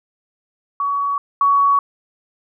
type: tone pair in turn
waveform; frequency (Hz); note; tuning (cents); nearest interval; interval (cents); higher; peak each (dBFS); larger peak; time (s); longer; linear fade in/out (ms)
sine; 1128 / 1123.4; C#6 / C#6; +30 / +23; unison; 7; first; -17 / -11; second; 0.8-1.18 / 1.41-1.79; neither; 2
effects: none

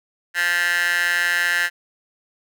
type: tone with high-pass filter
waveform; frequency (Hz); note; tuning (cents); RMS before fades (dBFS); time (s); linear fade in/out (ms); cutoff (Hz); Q
15% pulse; 174.61; F3; 0; -20; 0.34-1.7; 50; 1700; 4.3
effects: none

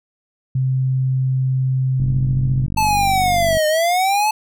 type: tone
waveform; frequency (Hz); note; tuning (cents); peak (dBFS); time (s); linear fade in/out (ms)
sine; 130.81; C3; 0; -15; 0.55-2.66; 5
type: click train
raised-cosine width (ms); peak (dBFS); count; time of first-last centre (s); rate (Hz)
5; -14; 77; 2-3.57; 48.4
type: linear two-way sweep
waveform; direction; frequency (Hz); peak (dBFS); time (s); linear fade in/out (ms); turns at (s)
square; down then up; 880 to 607 to 871; -15; 2.77-4.31; 5; 3.67
effects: none

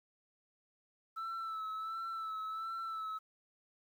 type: tone with vibrato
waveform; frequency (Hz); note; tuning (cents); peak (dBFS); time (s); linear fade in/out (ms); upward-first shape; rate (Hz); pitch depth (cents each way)
sine; 1318.5; E6; 0; -35; 1.16-3.19; 20; sine; 1.4; 35
effects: tanh soft clip ceiling -37 dBFS + 11-bit

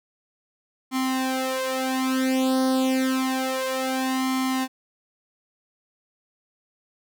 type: tone with flanger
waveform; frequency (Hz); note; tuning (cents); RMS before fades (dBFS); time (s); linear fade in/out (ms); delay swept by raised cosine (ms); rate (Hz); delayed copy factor
sawtooth; 261.2; C4; -3; -24; 0.91-4.68; 50; 0.93 to 3.63; 0.29; +0.9
effects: none

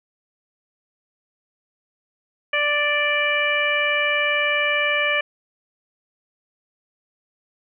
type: harmonic tone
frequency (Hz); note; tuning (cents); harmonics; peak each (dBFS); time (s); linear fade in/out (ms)
587.3; D5; 0; 1 / 2 / 3 / 4 / 5; -25 / -28 / -23 / -22 / -27; 2.53-5.21; 5
effects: none

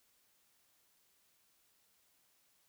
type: silence
effects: white hiss -73 dBFS RMS until 2.68 s

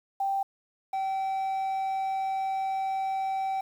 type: tone pair in turn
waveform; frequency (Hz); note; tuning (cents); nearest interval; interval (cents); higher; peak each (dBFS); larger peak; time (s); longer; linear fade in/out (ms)
sine / triangle; 784 / 771; G5 / G5; 0 / -29; unison; 29; first; -25; neither; 0.2-0.43 / 0.93-3.61; second; 5
effects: 9-bit

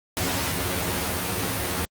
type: noise with comb filter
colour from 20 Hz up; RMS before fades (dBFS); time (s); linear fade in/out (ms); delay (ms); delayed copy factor
pink; -26; 0.17-1.85; 0; 11; +0.9
effects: high-pass 60 Hz 12 dB/octave + Opus 48 kbps

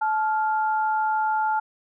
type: tone pair together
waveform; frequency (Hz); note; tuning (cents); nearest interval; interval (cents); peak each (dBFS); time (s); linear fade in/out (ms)
sine; 866.7 / 1396.9; A5 / F6; -26 / 0; minor sixth; 826; -21 / -28; 0.01-1.6; 10
effects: none

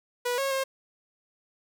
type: tone with pitch steps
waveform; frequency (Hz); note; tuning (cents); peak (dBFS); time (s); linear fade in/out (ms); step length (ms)
sawtooth; 488.9 / 546 / 535; B4 / C#5 / C5; -18 / -26 / +38; -22; 0.25-0.64; 10; 130
effects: none

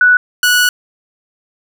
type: tone pair in turn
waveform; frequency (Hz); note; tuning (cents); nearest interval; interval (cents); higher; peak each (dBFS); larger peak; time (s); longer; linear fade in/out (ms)
sine / sawtooth; 1478 / 1471; F#6 / F#6; -2 / -11; unison; 9; first; -5; neither; 0.01-0.17 / 0.43-0.69; second; 2
effects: none

